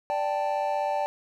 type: chord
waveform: triangle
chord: D suspended fourth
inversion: none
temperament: equal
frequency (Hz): 587.3 / 784 / 880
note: D5 / G5 / A5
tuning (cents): 0 / 0 / 0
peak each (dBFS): -27 / -27 / -28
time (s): 0.1-1.06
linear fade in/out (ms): 0
effects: none